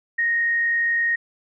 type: tone with frequency modulation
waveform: sine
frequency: 1864.7 Hz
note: A#6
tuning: in tune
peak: -18 dBFS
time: 0.18-1.16 s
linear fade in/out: 10 ms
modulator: 48.3 Hz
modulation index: 0.27
effects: none